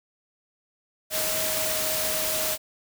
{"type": "tone in noise", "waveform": "sine", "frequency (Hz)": 629, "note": "D#5", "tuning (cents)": 19, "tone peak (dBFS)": -32, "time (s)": [1.1, 2.58], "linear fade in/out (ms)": 50, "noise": "white", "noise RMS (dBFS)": -27, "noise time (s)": [1.1, 2.58], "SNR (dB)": -8, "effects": []}